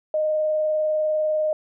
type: tone with vibrato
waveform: sine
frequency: 617 Hz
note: D#5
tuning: 15 cents flat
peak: -19 dBFS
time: 0.14-1.53 s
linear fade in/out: 2 ms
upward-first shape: square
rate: 20 Hz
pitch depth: 13 cents each way
effects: none